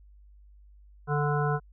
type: harmonic tone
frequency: 146.83 Hz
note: D3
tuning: in tune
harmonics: 1 / 3 / 5 / 7 / 9 / 10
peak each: -26 / -31 / -33 / -34 / -36 / -36 dBFS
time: 1.07-1.6 s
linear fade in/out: 50 ms
effects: added 50 Hz sine -51 dBFS peak until 1.72 s